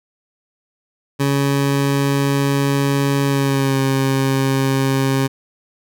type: tone with pitch glide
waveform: 20% pulse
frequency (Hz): 139.6 to 134.84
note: C#3 to C#3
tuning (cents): +13 to -48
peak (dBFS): -10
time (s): 1.19-5.28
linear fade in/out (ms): 20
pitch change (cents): -61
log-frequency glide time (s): 3.25-3.8
effects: none